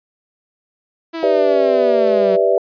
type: linear sweep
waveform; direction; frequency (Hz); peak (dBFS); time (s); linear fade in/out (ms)
sawtooth; down; 333.3 to 185; -19; 1.13-2.37; 20
type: chord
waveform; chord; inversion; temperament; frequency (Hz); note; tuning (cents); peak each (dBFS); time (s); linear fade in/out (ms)
sine; E minor seventh; first; equal; 392 / 493.9 / 587.3 / 659.3; G4 / B4 / D5 / E5; 0 / 0 / 0 / 0; -17; 1.23-2.58; 2
type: noise with exponential decay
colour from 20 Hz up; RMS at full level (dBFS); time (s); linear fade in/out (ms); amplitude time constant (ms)
white; -34; 2.07-2.29; 2; 46
effects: resampled to 11025 Hz